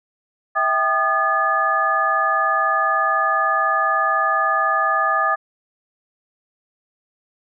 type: tone cluster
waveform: sine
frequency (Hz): 652 / 786 / 1222 / 1710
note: E5 / G5 / D#6 / A6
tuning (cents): -19 / +4 / -32 / -50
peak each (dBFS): -25 / -24 / -18 / -22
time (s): 0.55-5.36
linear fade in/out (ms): 20
effects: none